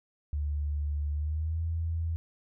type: tone with pitch glide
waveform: sine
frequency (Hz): 73.42 to 82.41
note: D2 to E2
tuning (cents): 0 to 0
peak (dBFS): -28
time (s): 0.33-2.16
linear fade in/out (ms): 0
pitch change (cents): +200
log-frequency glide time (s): 1.12-1.62
effects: none